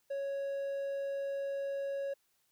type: tone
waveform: triangle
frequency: 554 Hz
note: C#5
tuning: 1 cent flat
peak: -32 dBFS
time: 0.1-2.14 s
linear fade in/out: 10 ms
effects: white hiss -75 dBFS RMS until 2.51 s